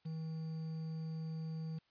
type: tone with quantisation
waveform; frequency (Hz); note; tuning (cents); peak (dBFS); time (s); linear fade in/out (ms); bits
triangle; 159.9; D#3; +48; -37; 0.05-1.79; 10; 10
effects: white hiss -75 dBFS RMS until 1.9 s + resampled to 11025 Hz